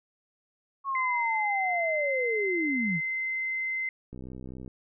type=linear sweep; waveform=sine; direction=down; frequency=1108.7 to 146.8 Hz; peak=-27 dBFS; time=0.84-3.01 s; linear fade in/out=50 ms
type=tone; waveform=sine; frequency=2068 Hz; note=C7; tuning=21 cents flat; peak=-28 dBFS; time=0.95-3.89 s; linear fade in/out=2 ms
type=click train; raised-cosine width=3 ms; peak=-29 dBFS; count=36; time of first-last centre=4.13-4.678 s; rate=63.9 Hz
effects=none